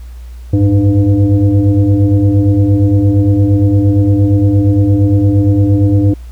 sine tone with frequency modulation, 103.83 Hz, G#2, in tune, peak -6 dBFS, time 0.53-6.14 s, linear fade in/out 5 ms, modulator 199 Hz, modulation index 1.2, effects added 60 Hz sine -26 dBFS peak until 6.31 s + pink hiss -47 dBFS RMS until 6.31 s

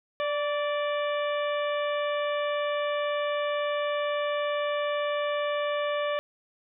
harmonic tone with a mistuned harmonic, 587.3 Hz, D5, in tune, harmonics 1 / 2 / 3 / 4 / 5 / 6, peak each -27 / -33 / -37 / -39 / -41 / -43 dBFS, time 0.2-6.19 s, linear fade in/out 0 ms, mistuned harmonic 2, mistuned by -30 cents, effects none

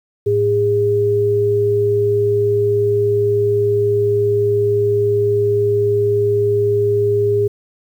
sine tone pair together, 108.22 / 408.3 Hz, A2 / G#4, -28 / -29 cents, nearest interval octave + major seventh, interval 2299 cents, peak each -20 / -13 dBFS, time 0.26-7.48 s, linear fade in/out 10 ms, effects 8-bit

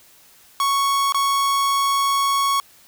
45% pulse tone with dropouts, 1108.7 Hz, C#6, in tune, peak -17 dBFS, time 0.6-2.6 s, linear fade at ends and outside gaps 1 ms, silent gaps 1.123-1.145 s, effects white hiss -51 dBFS RMS until 2.87 s

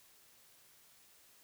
silence, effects white hiss -64 dBFS RMS until 1.43 s

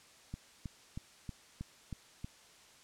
click train, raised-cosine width 5 ms, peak -28 dBFS, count 7, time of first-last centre 0.34-2.245 s, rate 3.15 Hz, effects white hiss -60 dBFS RMS until 2.83 s + low-pass 8000 Hz 12 dB/octave

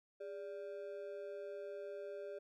triangle ring-modulated tone, 495.1 Hz, B4, 4 cents sharp, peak -39 dBFS, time 0.2-2.39 s, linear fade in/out 10 ms, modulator 87.5 Hz, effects none

